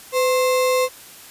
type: tone with sample-and-hold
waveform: sine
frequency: 508 Hz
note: B4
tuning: 49 cents sharp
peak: -15 dBFS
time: 0.12-0.89 s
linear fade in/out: 50 ms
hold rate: 1575 Hz
effects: white hiss -42 dBFS RMS until 1.3 s + resampled to 32000 Hz